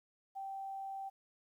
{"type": "tone", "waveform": "sine", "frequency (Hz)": 779, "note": "G5", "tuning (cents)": -11, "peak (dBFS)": -40, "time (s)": [0.35, 1.1], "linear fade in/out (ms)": 20, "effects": ["12-bit"]}